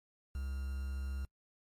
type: tone with quantisation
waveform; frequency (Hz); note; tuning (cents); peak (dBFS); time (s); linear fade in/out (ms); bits
triangle; 67.3; C2; +49; -34; 0.35-1.25; 0; 9
effects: noise-tail reverb RT60 0.1 s tail -25 dB re dry + MP3 64 kbps